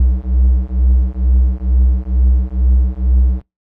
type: beating tone pair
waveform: triangle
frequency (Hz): 61.74 / 63.94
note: B1 / C2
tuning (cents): 0 / -39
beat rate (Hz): 2.2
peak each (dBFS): -11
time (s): 0-3.42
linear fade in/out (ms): 5
effects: noise-tail reverb RT60 0.2 s tail -25 dB re dry